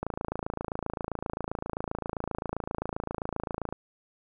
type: click train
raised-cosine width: 1 ms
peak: -17 dBFS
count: 103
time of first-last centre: 0.03-3.726 s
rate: 27.6 Hz
effects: none